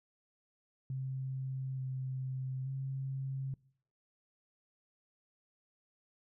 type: tone with pitch steps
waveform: sine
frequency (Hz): 132.2 / 130.8 / 134.3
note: C3 / C3 / C3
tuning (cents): +18 / 0 / +46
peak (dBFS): -35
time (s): 0.9-3.54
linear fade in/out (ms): 2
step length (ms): 880
effects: noise-tail reverb RT60 0.6 s tail -23 dB re dry